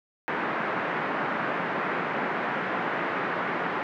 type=band-pass noise; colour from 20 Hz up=white; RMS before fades=-29 dBFS; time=0.28-3.83 s; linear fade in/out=0 ms; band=160 to 1800 Hz; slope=24 dB/octave; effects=none